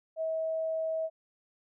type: tone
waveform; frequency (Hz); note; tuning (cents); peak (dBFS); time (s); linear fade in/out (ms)
sine; 643; E5; -43; -29; 0.16-1.1; 50
effects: none